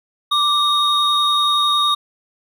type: tone pair together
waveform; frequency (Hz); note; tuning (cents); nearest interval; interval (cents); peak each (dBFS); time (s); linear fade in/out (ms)
triangle; 1174.7 / 3732; D6 / A#7; 0 / +1; octave + minor sixth; 2001; -15; 0.31-1.95; 10
effects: none